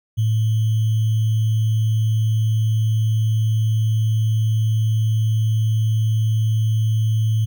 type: tone with sample-and-hold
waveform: sine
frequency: 110 Hz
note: A2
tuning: in tune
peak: -15 dBFS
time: 0.17-7.46 s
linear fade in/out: 20 ms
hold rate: 3150 Hz
effects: none